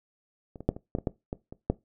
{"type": "clicks", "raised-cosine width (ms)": 2, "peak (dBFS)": [-29, -26, -9, -26, -14, -19, -13, -18, -27, -10], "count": 10, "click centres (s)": [0.558, 0.606, 0.69, 0.765, 0.951, 0.986, 1.072, 1.329, 1.525, 1.7], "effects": ["noise-tail reverb RT60 0.2 s tail -19 dB re dry"]}